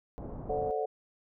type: low-pass noise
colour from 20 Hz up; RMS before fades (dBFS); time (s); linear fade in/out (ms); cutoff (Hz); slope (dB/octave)
pink; -41; 0.18-0.71; 0; 820; 24
type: chord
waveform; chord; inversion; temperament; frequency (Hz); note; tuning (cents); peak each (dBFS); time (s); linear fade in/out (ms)
sine; D dominant seventh; second; just; 440.5 / 528.6 / 587.3 / 734.2; A4 / C5 / D5 / F#5; +2 / +18 / 0 / -14; -32 / -38 / -37 / -34; 0.49-0.86; 10
effects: none